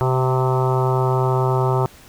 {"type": "harmonic tone with a mistuned harmonic", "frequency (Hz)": 129.1, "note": "C3", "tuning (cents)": -23, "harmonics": [1, 3, 4, 5, 6, 7, 8, 9, 10], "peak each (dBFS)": [-18, -22, -29, -28, -29, -25, -31, -31, -31], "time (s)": [0.01, 1.86], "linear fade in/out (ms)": 0, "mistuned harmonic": 5, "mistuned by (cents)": 22, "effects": ["pink hiss -46 dBFS RMS until 2.08 s"]}